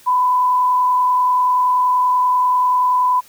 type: tone with frequency modulation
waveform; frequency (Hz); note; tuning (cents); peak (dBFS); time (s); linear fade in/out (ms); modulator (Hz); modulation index
sine; 1000; B5; +21; -12; 0.06-3.21; 20; 30.4; 0.37
effects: white hiss -47 dBFS RMS until 3.28 s